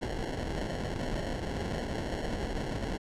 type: noise with sample-and-hold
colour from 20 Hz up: pink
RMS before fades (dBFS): -34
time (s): 0.01-2.98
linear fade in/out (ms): 20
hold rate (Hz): 1225
effects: low-pass 7000 Hz 12 dB/octave